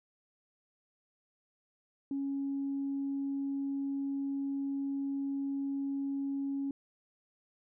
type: tone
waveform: sine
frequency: 276.6 Hz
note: C#4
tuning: 4 cents flat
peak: -31 dBFS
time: 2.11-6.71 s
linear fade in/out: 2 ms
effects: tanh soft clip ceiling -27 dBFS